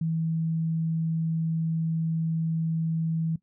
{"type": "tone", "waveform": "sine", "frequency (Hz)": 162.4, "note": "E3", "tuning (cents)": -26, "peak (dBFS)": -24, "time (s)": [0.01, 3.36], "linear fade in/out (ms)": 5, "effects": ["noise-tail reverb RT60 0.1 s tail -18 dB re dry"]}